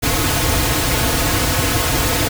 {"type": "noise with comb filter", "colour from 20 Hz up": "pink", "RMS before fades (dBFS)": -17, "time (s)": [0.02, 2.29], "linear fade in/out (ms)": 20, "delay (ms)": 5.1, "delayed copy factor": -0.8, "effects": []}